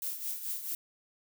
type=noise with tremolo; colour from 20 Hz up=violet; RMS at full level=-34 dBFS; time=0.02-0.75 s; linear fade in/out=2 ms; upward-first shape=triangle; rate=4.6 Hz; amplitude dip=70%; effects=none